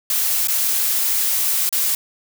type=noise with dropouts; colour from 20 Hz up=blue; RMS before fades=-19 dBFS; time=0.1-1.95 s; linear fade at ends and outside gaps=2 ms; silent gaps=0.473-0.483 / 1.692-1.726 s; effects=none